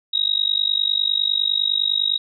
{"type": "tone with amplitude modulation", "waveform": "sine", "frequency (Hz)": 3797, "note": "A#7", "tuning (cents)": 31, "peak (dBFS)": -13, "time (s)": [0.13, 2.18], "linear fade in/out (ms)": 10, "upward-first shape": "sine", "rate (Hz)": 49.9, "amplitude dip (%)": 100, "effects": []}